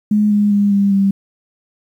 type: tone with pitch steps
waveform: sine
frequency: 210 / 206.5 / 203.1 / 199.71 / 196.39 Hz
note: G#3 / G#3 / G#3 / G3 / G3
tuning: +19 / -10 / -38 / +32 / +3 cents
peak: -10 dBFS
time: 0.11-1.11 s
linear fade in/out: 5 ms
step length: 200 ms
effects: 8-bit